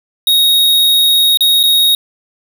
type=tone with dropouts; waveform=square; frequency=3757 Hz; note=A#7; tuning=13 cents sharp; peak=-8 dBFS; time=0.27-1.95 s; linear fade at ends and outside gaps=2 ms; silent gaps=1.373-1.407 / 1.631-1.636 s; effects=none